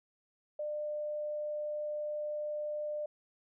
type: tone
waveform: sine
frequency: 599 Hz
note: D5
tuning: 34 cents sharp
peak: -34 dBFS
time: 0.59-3.06 s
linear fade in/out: 5 ms
effects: none